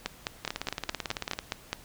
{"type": "two click trains", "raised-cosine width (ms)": 0.2, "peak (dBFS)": [-12, -14], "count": [9, 18], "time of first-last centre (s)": [[0.06, 1.73], [0.45, 1.389]], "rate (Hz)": [4.79, 18.1], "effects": ["pink hiss -52 dBFS RMS until 1.84 s"]}